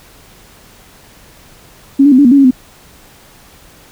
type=tone with pitch steps; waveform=sine; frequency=275.1 / 288.9 / 254.9 / 287.2 / 241.5 / 281.2 / 274.6 / 254.6 Hz; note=C#4 / D4 / C4 / D4 / B3 / C#4 / C#4 / C4; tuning=-13 / -28 / -45 / -39 / -39 / +25 / -16 / -47 cents; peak=-3 dBFS; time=1.99-2.51 s; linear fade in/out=10 ms; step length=65 ms; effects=pink hiss -42 dBFS RMS until 3.91 s